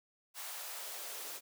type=noise with high-pass filter sweep; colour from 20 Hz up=white; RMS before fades=-44 dBFS; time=0.34-1.41 s; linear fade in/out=50 ms; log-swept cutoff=850 to 390 Hz; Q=1.5; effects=none